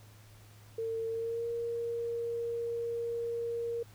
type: tone with pitch glide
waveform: sine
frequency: 451.9 to 467.6 Hz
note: A4 to A#4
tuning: +46 to +5 cents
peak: -32 dBFS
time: 0.78-3.83 s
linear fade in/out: 5 ms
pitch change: +59 cents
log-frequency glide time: 1.1-1.47 s
effects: added 106 Hz sine -54 dBFS peak until 3.94 s + pink hiss -60 dBFS RMS until 3.94 s